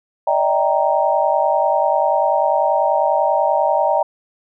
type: chord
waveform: sine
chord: Eb major seventh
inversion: third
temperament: equal with one note detuned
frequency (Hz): 587.3 / 637.5 / 784 / 932.3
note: D5 / Eb5 / G5 / Bb5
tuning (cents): 0 / +42 / 0 / 0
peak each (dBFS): -19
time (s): 0.27-4.03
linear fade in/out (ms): 5
effects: none